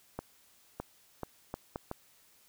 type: accelerating click train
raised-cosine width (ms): 1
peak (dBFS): -22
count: 6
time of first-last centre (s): 0.19-1.914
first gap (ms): 610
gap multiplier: 0.71
effects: white hiss -64 dBFS RMS until 2.48 s